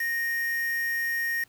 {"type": "tone with quantisation", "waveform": "triangle", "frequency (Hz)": 1859, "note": "A#6", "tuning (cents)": -5, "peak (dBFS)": -24, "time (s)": [0, 1.44], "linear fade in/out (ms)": 5, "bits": 6, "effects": ["pink hiss -61 dBFS RMS until 1.48 s"]}